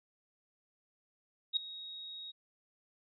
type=tone with ADSR envelope; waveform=sine; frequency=3773 Hz; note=A#7; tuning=20 cents sharp; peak=-25 dBFS; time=1.53-2.32 s; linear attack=37 ms; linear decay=4 ms; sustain=-18 dB; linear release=20 ms; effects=none